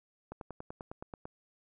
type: slowing click train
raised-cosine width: 1 ms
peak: -28 dBFS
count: 10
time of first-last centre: 0.32-1.255 s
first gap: 92 ms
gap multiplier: 1.03
effects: none